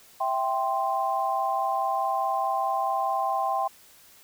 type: chord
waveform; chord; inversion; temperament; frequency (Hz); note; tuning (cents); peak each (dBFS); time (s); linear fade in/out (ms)
sine; C major; first; equal; 659.3 / 784 / 1046.5; E5 / G5 / C6; 0 / 0 / 0; -31 / -26 / -28; 0.2-3.68; 10
effects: white hiss -54 dBFS RMS until 4.23 s